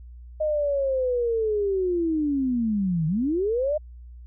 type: linear two-way sweep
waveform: sine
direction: down then up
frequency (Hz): 622.3 to 152 to 622.3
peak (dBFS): -21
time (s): 0.4-3.78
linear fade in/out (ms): 10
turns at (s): 3.07
effects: added 60 Hz sine -40 dBFS peak until 4.26 s